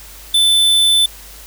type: tone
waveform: square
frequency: 3520 Hz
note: A7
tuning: in tune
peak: -10 dBFS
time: 0.34-1.06 s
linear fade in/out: 5 ms
effects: added 50 Hz sine -39 dBFS peak until 1.46 s + white hiss -38 dBFS RMS until 1.46 s